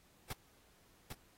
pink noise with echo, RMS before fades -41 dBFS, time 0.3-0.33 s, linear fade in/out 5 ms, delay 800 ms, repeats 1, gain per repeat -4 dB, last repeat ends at 1.13 s, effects pink hiss -68 dBFS RMS until 1.37 s + AAC 48 kbps

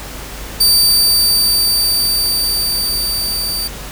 sawtooth tone with level ramp, 4634 Hz, D8, 24 cents flat, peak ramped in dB -5 to -15 dBFS, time 0.6-3.68 s, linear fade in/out 10 ms, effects added 50 Hz sine -30 dBFS peak until 3.91 s + pink hiss -30 dBFS RMS until 3.91 s

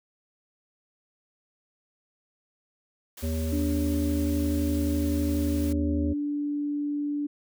white high-pass noise, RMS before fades -43 dBFS, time 3.17-5.73 s, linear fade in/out 5 ms, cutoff 180 Hz, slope 24 dB/octave
harmonic tone, 79.9 Hz, D#2, 47 cents sharp, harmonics 1 / 3 / 5 / 7, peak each -27 / -32 / -39 / -38 dBFS, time 3.22-6.14 s, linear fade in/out 20 ms
sine tone, 291.5 Hz, D4, 13 cents flat, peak -26 dBFS, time 3.52-7.27 s, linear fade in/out 10 ms
effects none

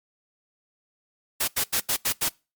white noise bursts, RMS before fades -24 dBFS, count 6, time 1.4-2.289 s, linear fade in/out 10 ms, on 79 ms, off 83 ms, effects noise-tail reverb RT60 0.3 s tail -25 dB re dry + MP3 96 kbps

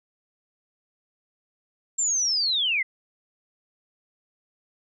sine linear sweep, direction down, 7459 to 1972 Hz, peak -21 dBFS, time 1.98-2.83 s, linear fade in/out 10 ms, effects none

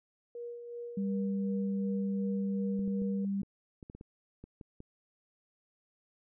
sine tone with tremolo, 476 Hz, A#4, 36 cents sharp, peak -38 dBFS, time 0.35-3.25 s, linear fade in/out 2 ms, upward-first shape sine, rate 2.7 Hz, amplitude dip 45%
sine tone, 197.7 Hz, G3, 15 cents sharp, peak -30 dBFS, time 0.97-3.42 s, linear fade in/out 5 ms
clicks, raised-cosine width 3 ms, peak -34 dBFS, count 11, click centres 2.793 / 2.878 / 3.019 / 3.432 / 3.828 / 3.899 / 3.95 / 4.011 / 4.44 / 4.612 / 4.804 s
effects none

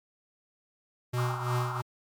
square tone with tremolo, 123.47 Hz, B2, in tune, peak -26 dBFS, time 1.13-1.82 s, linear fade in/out 10 ms, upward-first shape triangle, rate 2.9 Hz, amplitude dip 75%
white band-pass noise, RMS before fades -36 dBFS, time 1.17-1.81 s, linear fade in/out 2 ms, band 770 to 1400 Hz, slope 96 dB/octave
effects MP3 96 kbps

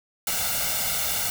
white noise with comb filter, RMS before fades -26 dBFS, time 0.27-1.3 s, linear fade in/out 2 ms, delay 1.4 ms, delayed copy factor +0.8, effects none

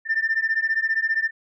sine beating tone pair, 1783 / 1798 Hz, A6 / A6, +22 / +37 cents, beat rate 15 Hz, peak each -22 dBFS, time 0.05-1.31 s, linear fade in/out 50 ms, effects tanh soft clip ceiling -14 dBFS

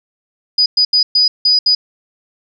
sine tone bursts at uneven times, 4948 Hz, D#8, 10 cents flat, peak -8 dBFS, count 6, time 0.58-0.66 / 0.77-0.85 / 0.93-1.03 / 1.15-1.28 / 1.45-1.59 / 1.66-1.75 s, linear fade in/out 5 ms, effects none

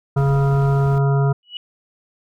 harmonic tone, 138.59 Hz, C#3, in tune, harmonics 1 / 3 / 5 / 7 / 9 / 10, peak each -14 / -24 / -28 / -31 / -33 / -34 dBFS, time 0.16-1.33 s, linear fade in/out 10 ms
brown noise, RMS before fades -32 dBFS, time 0.17-0.98 s, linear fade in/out 0 ms
sine tone with exponential growth, 2934 Hz, F#7, 15 cents flat, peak -23 dBFS, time 1.43-1.57 s, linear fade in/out 1 ms, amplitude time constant 29 ms
effects none

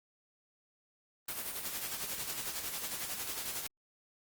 white noise with tremolo, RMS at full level -37 dBFS, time 1.28-3.67 s, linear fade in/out 5 ms, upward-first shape sine, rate 11 Hz, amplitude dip 50%, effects Opus 32 kbps

